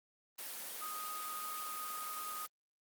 sine tone in noise, 1244.5 Hz, D#6, in tune, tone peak -42 dBFS, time 0.81-2.46 s, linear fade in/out 10 ms, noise white, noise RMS -44 dBFS, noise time 0.38-2.47 s, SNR -1 dB, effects high-pass 300 Hz 12 dB/octave + Opus 24 kbps

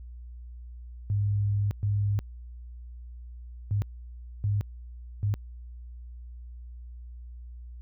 sine tone bursts at uneven times, 102.2 Hz, G#2, 27 cents flat, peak -23 dBFS, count 5, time 1.1-1.71 / 1.83-2.19 / 3.71-3.82 / 4.44-4.61 / 5.23-5.34 s, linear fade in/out 0 ms, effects added 60 Hz sine -40 dBFS peak until 7.81 s

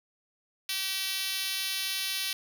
5% pulse tone with high-pass filter, 384.1 Hz, G4, 35 cents flat, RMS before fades -32 dBFS, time 0.69-2.33 s, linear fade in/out 2 ms, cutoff 3100 Hz, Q 0.77, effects none

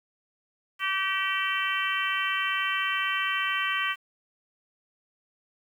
harmonic tone, 385.4 Hz, G4, 29 cents flat, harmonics 3 / 4 / 5 / 6 / 7 / 8, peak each -31 / -32 / -31 / -34 / -33 / -33 dBFS, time 0.79-3.96 s, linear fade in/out 50 ms, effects 9-bit

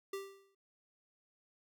square tone with exponential decay, 392 Hz, G4, in tune, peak -37 dBFS, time 0.13-0.55 s, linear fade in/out 5 ms, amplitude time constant 91 ms, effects none

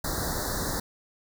pink band-stop noise, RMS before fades -30 dBFS, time 0.04-0.8 s, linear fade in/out 5 ms, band 1900 to 3800 Hz, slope 96 dB/octave, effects none

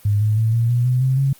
sine tone with pitch steps, 102.9 / 107.15 / 111.57 / 116.17 / 120.96 / 125.96 / 131.15 / 136.56 Hz, G#2 / A2 / A2 / A#2 / B2 / B2 / C3 / C#3, -16 / -45 / +25 / -6 / -36 / +35 / +4 / -26 cents, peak -14 dBFS, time 0.05-1.33 s, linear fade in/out 5 ms, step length 160 ms, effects white hiss -48 dBFS RMS until 1.39 s + Opus 24 kbps

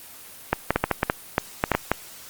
clicks, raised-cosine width 0.5 ms, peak -3 dBFS, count 12, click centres 0.53 / 0.706 / 0.76 / 0.84 / 0.913 / 1.031 / 1.099 / 1.381 / 1.639 / 1.717 / 1.75 / 1.916 s, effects white hiss -43 dBFS RMS until 2.29 s + Opus 24 kbps

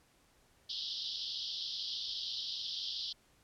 pink band-pass noise, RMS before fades -40 dBFS, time 0.69-3.13 s, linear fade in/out 10 ms, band 3100 to 5300 Hz, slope 96 dB/octave, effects pink hiss -68 dBFS RMS until 3.43 s + low-pass 12000 Hz 12 dB/octave

